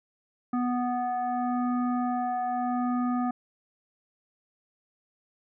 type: tone with frequency modulation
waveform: sine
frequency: 246.9 Hz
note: B3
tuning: in tune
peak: -25 dBFS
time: 0.53-3.31 s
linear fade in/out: 5 ms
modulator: 493 Hz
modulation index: 1.6
effects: none